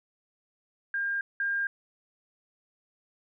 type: tone pair in turn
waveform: sine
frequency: 1606 / 1606 Hz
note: G6 / G6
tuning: +41 / +41 cents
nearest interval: unison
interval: 0 cents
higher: neither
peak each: -27 / -26 dBFS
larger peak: second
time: 0.94-1.21 / 1.4-1.67 s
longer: neither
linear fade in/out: 2 ms
effects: none